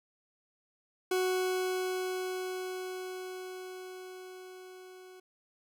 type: tone with level ramp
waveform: 40% pulse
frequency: 370 Hz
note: F#4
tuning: in tune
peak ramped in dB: -26 to -49 dBFS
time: 1.11-5.2 s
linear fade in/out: 5 ms
effects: none